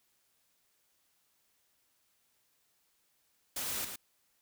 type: noise with echo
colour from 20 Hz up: white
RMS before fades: -37 dBFS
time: 3.56-3.85 s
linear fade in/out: 5 ms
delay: 110 ms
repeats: 1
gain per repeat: -6 dB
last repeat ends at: 3.96 s
effects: white hiss -74 dBFS RMS until 4.41 s